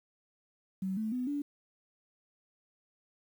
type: tone with pitch steps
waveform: sine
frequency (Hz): 190 / 218.3 / 250.7 / 288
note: F#3 / A3 / B3 / D4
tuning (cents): +46 / -13 / +26 / -34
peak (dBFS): -31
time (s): 0.82-1.42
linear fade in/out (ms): 5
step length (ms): 150
effects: 10-bit